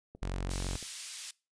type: click train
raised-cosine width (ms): 2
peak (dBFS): -34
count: 5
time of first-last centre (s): 0.15-0.827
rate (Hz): 5.91
type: tone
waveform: sawtooth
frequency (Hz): 45.84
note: F#1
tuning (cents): -15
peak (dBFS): -29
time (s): 0.22-0.76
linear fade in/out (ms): 0
type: high-pass noise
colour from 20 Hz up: pink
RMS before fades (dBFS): -42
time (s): 0.5-1.31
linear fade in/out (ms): 5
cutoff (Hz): 3500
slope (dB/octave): 12
effects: noise-tail reverb RT60 0.3 s tail -23 dB re dry + resampled to 22050 Hz